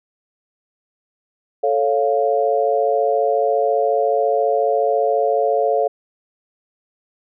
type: chord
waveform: sine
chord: A augmented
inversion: none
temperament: equal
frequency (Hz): 440 / 554.4 / 698.5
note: A4 / C#5 / E#5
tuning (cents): 0 / 0 / 0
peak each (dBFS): -19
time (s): 1.63-5.88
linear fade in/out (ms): 10
effects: none